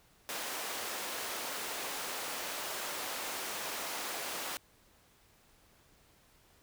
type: high-pass noise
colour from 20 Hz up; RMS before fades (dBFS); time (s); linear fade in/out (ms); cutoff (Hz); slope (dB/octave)
pink; -39; 0.29-4.57; 0; 490; 12
effects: pink hiss -65 dBFS RMS until 6.62 s